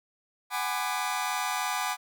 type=chord; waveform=sawtooth; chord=G# half-diminished seventh; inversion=third; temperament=just; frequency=747.5 / 830.6 / 996.7 / 1196.1 Hz; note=F#5 / G#5 / B5 / D6; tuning=+17 / 0 / +16 / +31 cents; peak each=-30 dBFS; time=0.5-1.97 s; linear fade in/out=50 ms; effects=none